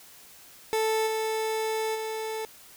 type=tone with level steps; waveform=30% pulse; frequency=440 Hz; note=A4; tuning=in tune; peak=-21 / -24 / -28 dBFS; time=0.73-2.45 s; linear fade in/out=0 ms; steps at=1.06 / 1.94 s; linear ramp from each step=20 ms; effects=white hiss -51 dBFS RMS until 2.76 s